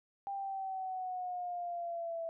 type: exponential sweep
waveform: sine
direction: down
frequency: 796 to 659.3 Hz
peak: -36 dBFS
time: 0.27-2.29 s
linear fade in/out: 0 ms
effects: none